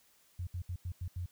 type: tone bursts at uneven times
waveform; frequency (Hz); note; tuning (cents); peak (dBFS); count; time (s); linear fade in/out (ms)
sine; 88.7; F2; +27; -35; 6; 0.39-0.47 / 0.54-0.62 / 0.69-0.76 / 0.85-0.92 / 1.01-1.08 / 1.16-1.26; 5
effects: white hiss -67 dBFS RMS until 1.31 s